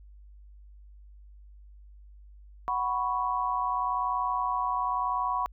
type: chord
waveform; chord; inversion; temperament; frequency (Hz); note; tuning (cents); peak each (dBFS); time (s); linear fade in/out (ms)
sine; F# suspended fourth; none; equal; 740 / 987.8 / 1108.7; F#5 / B5 / C#6; 0 / 0 / 0; -33 / -29 / -30; 2.68-5.46; 0
effects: added 50 Hz sine -48 dBFS peak until 5.52 s